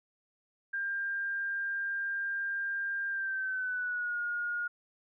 sine tone with pitch glide, 1597 to 1431 Hz, G6 to F6, +32 to +42 cents, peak -31 dBFS, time 0.73-4.68 s, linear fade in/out 10 ms, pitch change -190 cents, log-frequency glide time 3.09-4.19 s, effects none

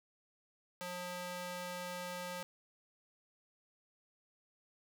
square tone with high-pass filter, 179 Hz, F3, 43 cents sharp, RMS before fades -43 dBFS, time 0.81-2.43 s, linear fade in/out 0 ms, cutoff 460 Hz, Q 0.66, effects none

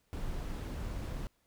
brown noise, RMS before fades -38 dBFS, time 0.13-1.27 s, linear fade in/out 0 ms, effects pink hiss -74 dBFS RMS until 1.46 s

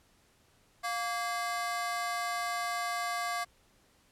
30% pulse ring-modulated tone, 928 Hz, A#5, 8 cents flat, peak -26 dBFS, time 0.83-3.45 s, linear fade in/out 20 ms, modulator 224 Hz, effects pink hiss -66 dBFS RMS until 4.11 s + low-pass 12000 Hz 12 dB/octave

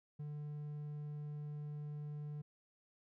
triangle tone, 148.3 Hz, D3, 17 cents sharp, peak -40 dBFS, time 0.19-2.42 s, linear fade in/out 10 ms, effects none

